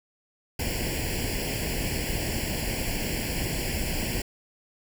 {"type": "noise with comb filter", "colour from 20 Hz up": "pink", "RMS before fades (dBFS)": -29, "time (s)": [0.59, 4.22], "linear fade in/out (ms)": 5, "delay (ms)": 0.4, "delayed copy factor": 0.95, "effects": []}